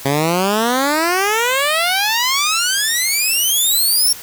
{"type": "exponential sweep", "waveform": "10% pulse", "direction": "up", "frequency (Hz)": [134.4, 5588], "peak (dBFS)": -6, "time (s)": [0.05, 4.13], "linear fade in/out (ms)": 5, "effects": ["white hiss -34 dBFS RMS until 4.22 s"]}